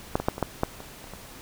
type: clicks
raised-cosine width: 1 ms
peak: -8 / -14 / -7 / -20 / -9 / -8 / -24 / -29 / -30 / -24 dBFS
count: 10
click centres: 0.155 / 0.2 / 0.285 / 0.381 / 0.427 / 0.634 / 0.804 / 1.042 / 1.072 / 1.136 s
effects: pink hiss -45 dBFS RMS until 1.41 s